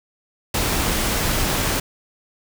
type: noise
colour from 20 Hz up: pink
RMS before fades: -21 dBFS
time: 0.54-1.8 s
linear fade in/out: 5 ms
effects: none